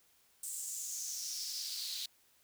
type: noise with high-pass filter sweep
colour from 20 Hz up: pink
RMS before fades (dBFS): -41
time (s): 0.43-2.06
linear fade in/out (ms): 5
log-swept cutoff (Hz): 8300 to 3900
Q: 4.7
effects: white hiss -69 dBFS RMS until 2.43 s